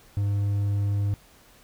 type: tone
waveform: triangle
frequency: 101.1 Hz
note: G#2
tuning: 46 cents flat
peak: -20 dBFS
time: 0.17-1.14 s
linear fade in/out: 0 ms
effects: pink hiss -55 dBFS RMS until 1.63 s